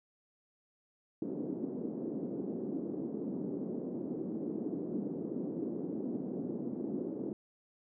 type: band-pass noise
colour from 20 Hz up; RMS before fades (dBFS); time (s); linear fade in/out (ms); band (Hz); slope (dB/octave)
white; -38; 1.22-7.33; 2; 200 to 350; 24
effects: none